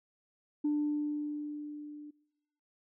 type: tone with level ramp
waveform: sine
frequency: 296.5 Hz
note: D4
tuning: 17 cents sharp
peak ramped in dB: -25 to -45 dBFS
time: 0.64-2.11 s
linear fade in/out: 10 ms
effects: noise-tail reverb RT60 1.0 s tail -24 dB re dry + tanh soft clip ceiling -24 dBFS